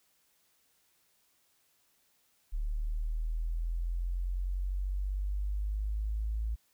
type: linear sweep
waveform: sine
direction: up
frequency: 36.71 to 55 Hz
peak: -30 dBFS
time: 2.52-6.56 s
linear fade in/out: 20 ms
effects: white hiss -71 dBFS RMS until 6.73 s